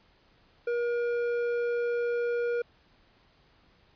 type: tone with hard clipping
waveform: sine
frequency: 476.7 Hz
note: A#4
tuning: 39 cents sharp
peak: -28 dBFS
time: 0.67-2.62 s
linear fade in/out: 5 ms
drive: 8 dB
effects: pink hiss -63 dBFS RMS until 3.95 s + resampled to 11025 Hz